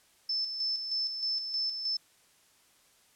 sine tone with tremolo, 5274 Hz, E8, in tune, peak -28 dBFS, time 0.29-1.97 s, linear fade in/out 5 ms, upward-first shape square, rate 3.2 Hz, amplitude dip 50%, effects white hiss -64 dBFS RMS until 3.15 s + low-pass 11000 Hz 12 dB/octave

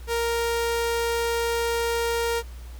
sawtooth tone, 466.2 Hz, A#4, in tune, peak -19 dBFS, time 0.07-2.43 s, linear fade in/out 50 ms, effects added 60 Hz sine -36 dBFS peak until 2.79 s + pink hiss -51 dBFS RMS until 2.79 s

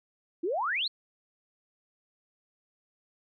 sine exponential sweep, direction up, 311.1 to 4435 Hz, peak -27 dBFS, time 0.43-0.88 s, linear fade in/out 10 ms, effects none

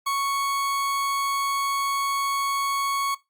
40% pulse tone, 1108.7 Hz, C#6, in tune, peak -22 dBFS, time 0.06-3.15 s, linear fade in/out 10 ms, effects noise-tail reverb RT60 0.2 s tail -19 dB re dry + Opus 48 kbps

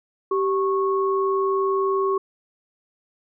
sine tone pair together, 388.5 / 1100 Hz, G4 / C#6, -16 / -14 cents, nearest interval octave + tritone, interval 1802 cents, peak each -20 / -24 dBFS, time 0.31-2.18 s, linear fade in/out 5 ms, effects none

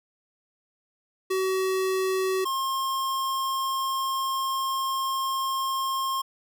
square tone pair in turn, 378 / 1069.1 Hz, F#4 / C6, +37 / +37 cents, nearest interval octave + tritone, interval 1800 cents, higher second, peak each -24 / -26 dBFS, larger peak first, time 1.3-2.45 / 2.45-6.22 s, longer second, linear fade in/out 10 ms, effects none

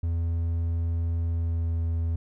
triangle tone with pitch glide, 83.7 to 82.88 Hz, E2 to E2, +27 to +10 cents, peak -22 dBFS, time 0.03-2.16 s, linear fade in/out 5 ms, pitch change -17 cents, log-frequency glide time 1.26-1.8 s, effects none

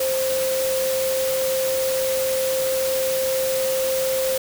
sine tone in noise, 525 Hz, C5, 6 cents sharp, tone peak -20 dBFS, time 0-4.38 s, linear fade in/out 5 ms, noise white, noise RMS -28 dBFS, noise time 0-4.38 s, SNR +5 dB, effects none

